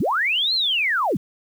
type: linear two-way sweep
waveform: sine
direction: up then down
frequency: 116.54 to 4285 to 116.54 Hz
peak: -18 dBFS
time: 0-1.17 s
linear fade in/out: 5 ms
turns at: 0.54 s
effects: 8-bit